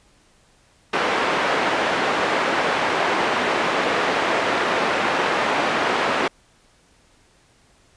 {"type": "band-pass noise", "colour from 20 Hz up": "pink", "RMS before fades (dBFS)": -21, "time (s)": [0.93, 6.28], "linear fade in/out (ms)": 5, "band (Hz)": [410, 2300], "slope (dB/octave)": 12, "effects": ["pink hiss -57 dBFS RMS until 7.96 s", "resampled to 22050 Hz"]}